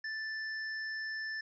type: tone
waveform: square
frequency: 1760 Hz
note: A6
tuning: in tune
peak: -37 dBFS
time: 0.04-1.41 s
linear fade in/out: 5 ms
effects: resampled to 16000 Hz